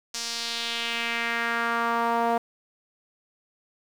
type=tone with band-pass filter sweep; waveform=sawtooth; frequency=233.1 Hz; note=A#3; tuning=in tune; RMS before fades=-27 dBFS; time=0.14-2.38 s; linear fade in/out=5 ms; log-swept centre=5800 to 740 Hz; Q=2.2; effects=8-bit